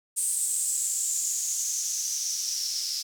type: noise with band-pass filter sweep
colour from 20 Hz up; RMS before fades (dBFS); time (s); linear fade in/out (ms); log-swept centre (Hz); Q
blue; -29; 0.16-3.03; 20; 8600 to 5100; 6.6
effects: none